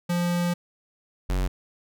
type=tone pair in turn; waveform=square; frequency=174.61 / 46.25 Hz; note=F3 / F#1; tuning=0 / 0 cents; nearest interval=octave + major seventh; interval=2300 cents; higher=first; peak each=-23 dBFS; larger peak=neither; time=0.09-0.54 / 1.29-1.48 s; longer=first; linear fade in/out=10 ms; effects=none